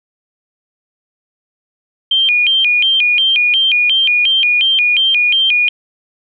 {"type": "tone with vibrato", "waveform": "sine", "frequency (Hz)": 2777, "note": "F7", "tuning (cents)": -10, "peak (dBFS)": -9, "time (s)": [2.11, 5.69], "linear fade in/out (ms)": 5, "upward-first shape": "square", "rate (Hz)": 2.8, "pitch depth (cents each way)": 220, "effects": []}